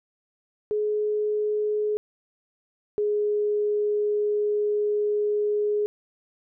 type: tone pair in turn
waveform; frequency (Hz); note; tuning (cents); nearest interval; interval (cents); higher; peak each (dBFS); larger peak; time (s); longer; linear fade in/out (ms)
sine; 422.1 / 417.3; G#4 / G#4; +28 / +8; unison; 20; first; -22 / -21; second; 0.71-1.97 / 2.98-5.86; second; 0
effects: none